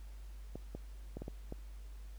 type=clicks; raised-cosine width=2 ms; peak=-29 dBFS; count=6; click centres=0.556 / 0.75 / 1.17 / 1.22 / 1.281 / 1.524 s; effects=added 50 Hz sine -46 dBFS peak until 2.18 s + pink hiss -65 dBFS RMS until 2.18 s